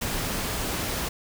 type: noise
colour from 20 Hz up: pink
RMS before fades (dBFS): -29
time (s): 0.01-1.09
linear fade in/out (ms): 10
effects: none